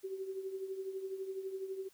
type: tone with tremolo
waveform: sine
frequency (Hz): 383.3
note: G4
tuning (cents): -39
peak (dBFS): -35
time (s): 0.03-1.89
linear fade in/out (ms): 20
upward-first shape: triangle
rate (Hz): 12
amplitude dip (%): 70
effects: white hiss -66 dBFS RMS until 1.93 s